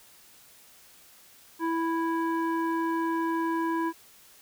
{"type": "tone with low-pass filter", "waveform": "square", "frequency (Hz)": 329.6, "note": "E4", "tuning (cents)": 0, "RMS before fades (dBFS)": -28, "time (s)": [1.59, 3.93], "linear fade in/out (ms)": 50, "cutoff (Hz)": 1300, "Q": 7.3, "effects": ["white hiss -55 dBFS RMS until 4.41 s"]}